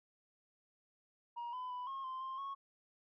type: tone with pitch steps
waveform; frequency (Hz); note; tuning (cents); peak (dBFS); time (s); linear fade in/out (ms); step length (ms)
sine; 949 / 1007 / 993 / 1080 / 1041 / 1055 / 1100; A#5 / B5 / B5 / C#6 / C6 / C6 / C#6; +31 / +33 / +9 / -45 / -9 / +14 / -14; -38; 1.36-2.55; 20; 170
effects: tanh soft clip ceiling -39 dBFS